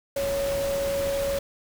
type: tone in noise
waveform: sine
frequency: 556 Hz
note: C#5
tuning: 5 cents sharp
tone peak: -24 dBFS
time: 0.16-1.39 s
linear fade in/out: 5 ms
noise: pink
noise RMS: -34 dBFS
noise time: 0.16-1.39 s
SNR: +7 dB
effects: none